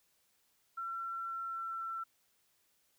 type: tone with pitch glide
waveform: sine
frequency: 1354 to 1343.9 Hz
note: E6 to E6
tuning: +46 to +33 cents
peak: -37 dBFS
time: 0.77-2.04 s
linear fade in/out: 10 ms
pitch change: -13 cents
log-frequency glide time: 1.19-1.82 s
effects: white hiss -74 dBFS RMS until 2.98 s